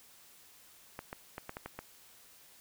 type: clicks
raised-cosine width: 0.5 ms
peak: -25 dBFS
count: 7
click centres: 0.991 / 1.129 / 1.381 / 1.494 / 1.569 / 1.66 / 1.79 s
effects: white hiss -59 dBFS RMS until 2.6 s